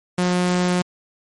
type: tone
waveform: sawtooth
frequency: 179.5 Hz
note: F3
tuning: 48 cents sharp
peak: -13 dBFS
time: 0.18-0.82 s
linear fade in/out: 5 ms
effects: MP3 48 kbps